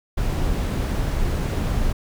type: noise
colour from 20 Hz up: brown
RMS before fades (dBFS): -22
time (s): 0.17-1.93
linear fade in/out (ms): 10
effects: none